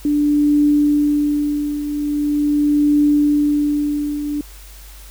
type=tone with tremolo; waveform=sine; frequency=293.7 Hz; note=D4; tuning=in tune; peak=-10 dBFS; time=0.05-4.41 s; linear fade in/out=2 ms; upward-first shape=triangle; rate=0.42 Hz; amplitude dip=70%; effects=added 49 Hz sine -37 dBFS peak until 5.1 s + white hiss -43 dBFS RMS until 5.1 s